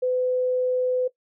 sine tone, 505 Hz, B4, 39 cents sharp, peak -20 dBFS, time 0.02-1.08 s, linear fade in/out 10 ms, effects noise-tail reverb RT60 0.1 s tail -18 dB re dry

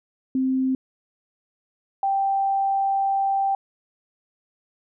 sine tone pair in turn, 261.6 / 783.9 Hz, C4 / G5, 0 / 0 cents, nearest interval octave + perfect fifth, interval 1900 cents, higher second, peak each -19 dBFS, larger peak neither, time 0.35-0.75 / 2.03-3.55 s, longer second, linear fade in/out 2 ms, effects none

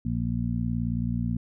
harmonic tone, 58.6 Hz, A#1, 10 cents sharp, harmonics 1 / 2 / 3 / 4, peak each -33 / -29 / -31 / -30 dBFS, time 0.05-1.37 s, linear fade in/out 5 ms, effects none

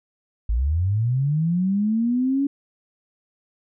sine linear sweep, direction up, 50.7 to 283.6 Hz, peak -18 dBFS, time 0.49-2.47 s, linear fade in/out 5 ms, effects none

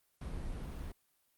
brown noise, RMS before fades -41 dBFS, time 0.21-0.92 s, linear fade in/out 5 ms, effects white hiss -75 dBFS RMS until 1.37 s + Opus 32 kbps

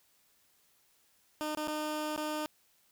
15% pulse tone with dropouts, 304.8 Hz, D#4, 36 cents flat, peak -27 dBFS, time 1.41-2.46 s, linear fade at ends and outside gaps 0 ms, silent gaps 1.549-1.572 / 1.673-1.682 / 2.162-2.177 s, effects white hiss -69 dBFS RMS until 2.91 s

